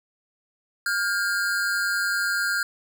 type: tone pair together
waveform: square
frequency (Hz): 1414.6 / 1604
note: F6 / G6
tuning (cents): +22 / +39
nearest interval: major second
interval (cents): 217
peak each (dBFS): -26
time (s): 0.86-2.63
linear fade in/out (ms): 2
effects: none